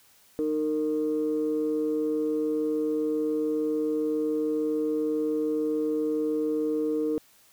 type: tone pair together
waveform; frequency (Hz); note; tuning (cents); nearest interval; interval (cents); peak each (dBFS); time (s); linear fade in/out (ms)
sine; 307 / 460; D#4 / A#4; -23 / -23; perfect fifth; 700; -26; 0.39-7.18; 0
effects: tanh soft clip ceiling -18 dBFS + white hiss -59 dBFS RMS until 7.52 s